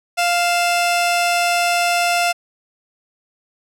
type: tone pair together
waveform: sawtooth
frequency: 698.5 / 2637 Hz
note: F5 / E7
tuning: 0 / 0 cents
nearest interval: octave + major seventh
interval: 2300 cents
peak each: -12 / -19 dBFS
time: 0.17-2.33 s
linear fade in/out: 20 ms
effects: low-pass 12000 Hz 12 dB/octave